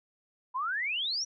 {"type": "exponential sweep", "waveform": "sine", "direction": "up", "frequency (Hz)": [970, 5910], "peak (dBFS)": -29, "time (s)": [0.54, 1.25], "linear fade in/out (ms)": 20, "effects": []}